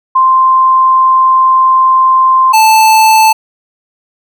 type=tone pair in turn; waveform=sine / square; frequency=1045 / 878.5 Hz; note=C6 / A5; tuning=-2 / -3 cents; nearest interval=minor third; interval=301 cents; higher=first; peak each=-4 dBFS; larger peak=neither; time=0.15-2.53 / 2.53-3.33 s; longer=first; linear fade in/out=10 ms; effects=none